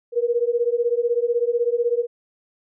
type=beating tone pair; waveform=sine; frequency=468.1 / 484.1 Hz; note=A#4 / B4; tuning=+7 / -35 cents; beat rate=16 Hz; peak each=-21 dBFS; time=0.12-2.07 s; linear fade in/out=50 ms; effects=none